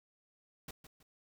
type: noise with echo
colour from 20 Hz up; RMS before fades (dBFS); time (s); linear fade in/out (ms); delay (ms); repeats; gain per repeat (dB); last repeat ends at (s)
pink; -45; 0.68-0.71; 5; 160; 2; -10; 1.03
effects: none